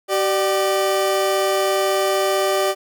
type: tone pair together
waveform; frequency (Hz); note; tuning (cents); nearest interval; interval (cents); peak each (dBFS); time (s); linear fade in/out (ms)
30% pulse; 384 / 595; G4 / D5; -36 / +22; minor sixth; 758; -17; 0.08-2.75; 50
effects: none